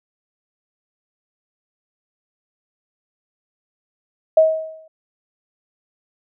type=tone with exponential decay; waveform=sine; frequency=636 Hz; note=D#5; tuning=38 cents sharp; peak=-6 dBFS; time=4.37-4.88 s; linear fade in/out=5 ms; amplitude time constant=110 ms; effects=none